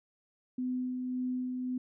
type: tone with tremolo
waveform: sine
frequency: 252.7 Hz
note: B3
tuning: 40 cents sharp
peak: -30 dBFS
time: 0.58-1.78 s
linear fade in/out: 5 ms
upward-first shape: sine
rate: 1.8 Hz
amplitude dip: 30%
effects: none